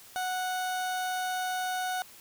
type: tone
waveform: 30% pulse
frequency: 738 Hz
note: F#5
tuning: 5 cents flat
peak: -27 dBFS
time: 0.16-2.02 s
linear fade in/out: 0 ms
effects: white hiss -52 dBFS RMS until 2.2 s